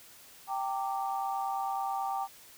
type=chord; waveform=sine; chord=G minor; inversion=none; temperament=equal with one note detuned; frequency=784 / 913.1 / 1174.7 Hz; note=G5 / Bb5 / D6; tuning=0 / -36 / 0 cents; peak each=-32 / -37 / -38 dBFS; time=0.47-2.28 s; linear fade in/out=50 ms; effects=white hiss -54 dBFS RMS until 2.57 s